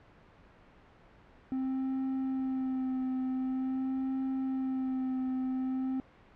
triangle tone with vibrato, 261.6 Hz, C4, in tune, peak -28 dBFS, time 1.52-6 s, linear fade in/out 0 ms, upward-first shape sine, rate 0.46 Hz, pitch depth 20 cents each way, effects pink hiss -58 dBFS RMS until 6.35 s + low-pass 2000 Hz 12 dB/octave

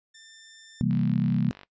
5% pulse tone, 1788 Hz, A6, 27 cents sharp, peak -34 dBFS, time 0.14-0.82 s, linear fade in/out 10 ms
sine chord, C dominant seventh, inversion none, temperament equal, 130.81 / 164.81 / 196 / 233.1 Hz, C3 / E3 / G3 / Bb3, 0 / 0 / 0 / 0 cents, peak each -27 dBFS, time 0.81-1.51 s, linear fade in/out 0 ms
click train, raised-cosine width 0.3 ms, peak -29 dBFS, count 36, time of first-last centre 0.91-1.633 s, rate 48.4 Hz
effects noise-tail reverb RT60 0.1 s tail -19 dB re dry + resampled to 16000 Hz

